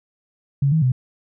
sine tone with pitch steps, 139.4 / 159.1 / 127.6 Hz, C#3 / D#3 / C3, +10 / +39 / -43 cents, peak -14 dBFS, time 0.62-0.92 s, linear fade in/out 5 ms, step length 100 ms, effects none

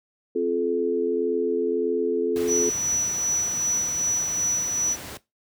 sine chord, F major, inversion second, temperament equal with one note detuned, 261.6 / 349.2 / 430.9 Hz, C4 / F4 / A4, 0 / 0 / -36 cents, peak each -29 / -26 / -23 dBFS, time 0.35-2.7 s, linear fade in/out 10 ms
pink noise, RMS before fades -37 dBFS, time 2.36-5.17 s, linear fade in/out 0 ms
sine tone with tremolo, 5910 Hz, F#8, 3 cents flat, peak -20 dBFS, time 2.47-4.97 s, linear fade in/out 50 ms, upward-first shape sine, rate 2.6 Hz, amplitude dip 40%
effects noise-tail reverb RT60 0.2 s tail -18 dB re dry + high-pass 80 Hz 12 dB/octave

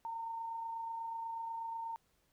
sine tone with amplitude modulation, 913 Hz, A#5, 36 cents flat, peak -37 dBFS, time 0.05-1.96 s, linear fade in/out 0 ms, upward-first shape sine, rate 28.2 Hz, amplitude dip 30%, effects pink hiss -75 dBFS RMS until 2.32 s

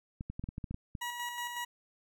clicks, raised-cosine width 5 ms, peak -26 dBFS, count 10, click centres 0.209 / 0.3 / 0.395 / 0.44 / 0.489 / 0.581 / 0.642 / 0.71 / 0.744 / 0.952 s
20% pulse tone with tremolo, 963 Hz, B5, 44 cents flat, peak -30 dBFS, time 1.01-1.65 s, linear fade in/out 10 ms, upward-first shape square, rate 5.4 Hz, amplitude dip 40%
effects none

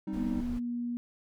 triangle chord, C minor, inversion second, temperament equal, 196 / 261.6 / 311.1 Hz, G3 / C4 / Eb4, 0 / 0 / 0 cents, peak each -33 / -39 / -34 dBFS, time 0.07-0.41 s, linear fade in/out 5 ms
brown noise, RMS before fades -40 dBFS, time 0.12-0.6 s, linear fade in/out 20 ms
sine tone with pitch glide, 242.8 to 240 Hz, B3 to B3, -29 to -49 cents, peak -31 dBFS, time 0.17-0.97 s, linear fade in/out 0 ms, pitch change -20 cents, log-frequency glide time 0.47-0.68 s
effects none

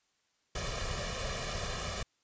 pink noise with comb filter, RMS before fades -36 dBFS, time 0.55-2.03 s, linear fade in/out 5 ms, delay 1.7 ms, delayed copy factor +0.8, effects white hiss -75 dBFS RMS until 2.23 s + resampled to 16000 Hz

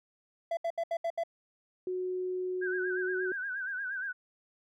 triangle tone bursts, 671 Hz, E5, 31 cents sharp, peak -27 dBFS, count 6, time 0.51-1.236 s, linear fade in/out 5 ms, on 61 ms, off 72 ms
sine tone with pitch glide, 367.1 to 370.3 Hz, F#4 to F#4, -14 to +1 cents, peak -31 dBFS, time 1.87-3.32 s, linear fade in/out 2 ms, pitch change +15 cents, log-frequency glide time 2.96-3.19 s
sine tone with vibrato, 1556 Hz, G6, 13 cents flat, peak -33 dBFS, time 2.61-4.13 s, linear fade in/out 20 ms, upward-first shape sine, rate 8.5 Hz, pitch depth 90 cents each way
effects none

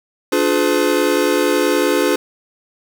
square chord, D diminished seventh, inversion none, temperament just, 293.7 / 352.4 / 422.9 / 507.5 Hz, D4 / F4 / Ab4 / Cb5, 0 / +16 / +31 / +47 cents, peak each -20 dBFS, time 0.32-2.16 s, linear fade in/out 5 ms, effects 7-bit

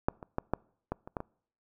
clicks, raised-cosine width 1 ms, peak -11 / -28 / -16 / -13 / -18 / -29 / -19 / -23 dBFS, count 8, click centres 0.085 / 0.228 / 0.384 / 0.536 / 0.92 / 1.075 / 1.168 / 1.204 s, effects noise-tail reverb RT60 0.6 s tail -26 dB re dry

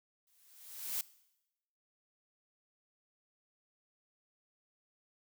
blue noise with exponential growth, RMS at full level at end -34 dBFS, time 0.27-1.01 s, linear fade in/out 2 ms, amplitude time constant 160 ms, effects noise-tail reverb RT60 0.9 s tail -20 dB re dry

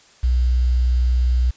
sine tone with quantisation, 61.74 Hz, B1, in tune, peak -14 dBFS, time 0.23-1.51 s, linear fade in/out 10 ms, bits 7, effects white hiss -51 dBFS RMS until 1.56 s + resampled to 16000 Hz

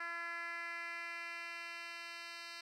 10% pulse tone with band-pass filter sweep, 339.7 Hz, F4, 48 cents flat, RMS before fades -45 dBFS, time 0-2.61 s, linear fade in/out 5 ms, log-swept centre 1700 to 3600 Hz, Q 2.4, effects none

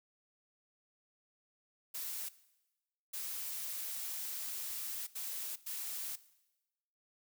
blue noise bursts at uneven times, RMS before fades -41 dBFS, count 4, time 1.94-2.29 / 3.13-5.07 / 5.15-5.56 / 5.66-6.16 s, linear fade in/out 10 ms, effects noise-tail reverb RT60 1.0 s tail -18 dB re dry

